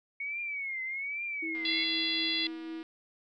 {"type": "tone with vibrato", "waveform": "sine", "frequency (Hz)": 2217, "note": "C#7", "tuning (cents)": 0, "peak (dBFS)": -33, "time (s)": [0.2, 1.84], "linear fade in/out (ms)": 5, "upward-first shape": "triangle", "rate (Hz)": 1.2, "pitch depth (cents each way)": 140}
{"type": "tone with tremolo", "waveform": "sine", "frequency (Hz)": 324, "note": "E4", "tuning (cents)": -30, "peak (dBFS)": -36, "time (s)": [1.42, 2.83], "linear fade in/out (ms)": 10, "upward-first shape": "sine", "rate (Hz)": 4, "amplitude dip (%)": 30}
{"type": "click train", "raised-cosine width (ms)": 0.3, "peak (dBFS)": -36, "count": 308, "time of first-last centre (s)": [1.55, 2.829], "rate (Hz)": 240}
{"type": "harmonic tone", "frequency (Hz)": 680, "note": "F5", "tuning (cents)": -46, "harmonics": [3, 4, 5, 6, 7], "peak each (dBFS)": [-36, -37, -32, -34, -39], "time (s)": [1.65, 2.47], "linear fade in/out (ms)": 2}
{"effects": []}